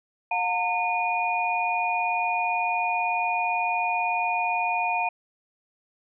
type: tone cluster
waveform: sine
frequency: 716 / 909 / 2453 Hz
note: F5 / A#5 / D#7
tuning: +43 / -44 / -25 cents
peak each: -27 dBFS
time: 0.31-5.09 s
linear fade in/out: 5 ms
effects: none